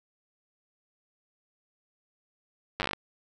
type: slowing click train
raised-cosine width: 0.3 ms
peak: -13 dBFS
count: 10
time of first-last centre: 2.8-2.933 s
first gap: 9 ms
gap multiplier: 1.12
effects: none